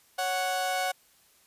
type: tone pair together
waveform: sawtooth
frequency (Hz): 554.4 / 740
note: C#5 / F#5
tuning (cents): 0 / 0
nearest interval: perfect fourth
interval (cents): 500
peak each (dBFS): -30 / -24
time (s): 0.18-0.92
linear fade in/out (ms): 10
effects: white hiss -62 dBFS RMS until 1.46 s + resampled to 32000 Hz